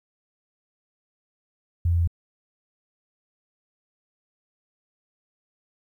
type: tone with pitch steps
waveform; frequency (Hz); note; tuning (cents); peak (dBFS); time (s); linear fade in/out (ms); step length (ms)
sine; 85.7 / 85.21 / 84.72; F2 / F2 / E2; -32 / -42 / +48; -18; 1.85-2.075; 5; 75
effects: 10-bit